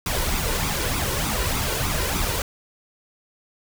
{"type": "noise with flanger", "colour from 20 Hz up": "pink", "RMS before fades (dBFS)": -24, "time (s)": [0.06, 2.42], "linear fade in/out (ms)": 2, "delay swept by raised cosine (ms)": [0.82, 2.12], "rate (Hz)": 3.3, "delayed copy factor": 0.6, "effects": []}